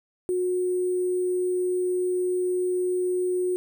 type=tone with sample-and-hold; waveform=sine; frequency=363.4 Hz; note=F#4; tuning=31 cents flat; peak=-22 dBFS; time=0.29-3.56 s; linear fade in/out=0 ms; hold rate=8820 Hz; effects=none